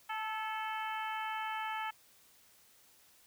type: harmonic tone with a mistuned harmonic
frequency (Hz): 438.4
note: A4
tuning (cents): -6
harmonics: 2 / 3 / 4 / 5 / 6 / 7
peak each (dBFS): -38 / -42 / -44 / -46 / -48 / -49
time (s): 0.09-1.91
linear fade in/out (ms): 10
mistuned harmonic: 4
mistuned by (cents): -32
effects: white hiss -64 dBFS RMS until 3.26 s